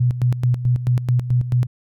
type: tone with tremolo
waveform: sine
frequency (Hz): 123.47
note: B2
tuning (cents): 0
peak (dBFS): -13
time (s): 0-1.67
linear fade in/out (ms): 10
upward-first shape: square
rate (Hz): 4.6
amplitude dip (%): 70
effects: none